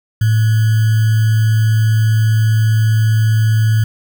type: tone with sample-and-hold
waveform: sine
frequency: 110 Hz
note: A2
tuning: in tune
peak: -9 dBFS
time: 0.21-3.84 s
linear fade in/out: 5 ms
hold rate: 1575 Hz
effects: none